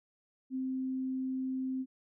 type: tone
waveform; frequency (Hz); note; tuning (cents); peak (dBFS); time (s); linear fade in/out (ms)
sine; 260.9; C4; -5; -32; 0.5-1.86; 50
effects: none